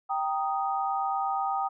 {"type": "chord", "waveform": "sine", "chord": "Eb major", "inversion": "first", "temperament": "equal", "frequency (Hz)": [784, 932.3, 1244.5], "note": ["G5", "Bb5", "Eb6"], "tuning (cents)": [0, 0, 0], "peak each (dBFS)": [-28, -34, -31], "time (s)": [0.09, 1.69], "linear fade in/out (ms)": 20, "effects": []}